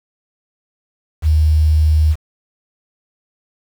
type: tone with quantisation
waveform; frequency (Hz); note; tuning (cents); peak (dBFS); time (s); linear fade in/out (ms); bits
sine; 77.5; D#2; -6; -9; 1.22-2.16; 50; 6
effects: none